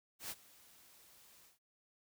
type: noise with ADSR envelope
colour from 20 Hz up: white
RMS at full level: -42 dBFS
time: 0.19-1.59 s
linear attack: 110 ms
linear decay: 45 ms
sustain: -21 dB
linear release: 140 ms
effects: none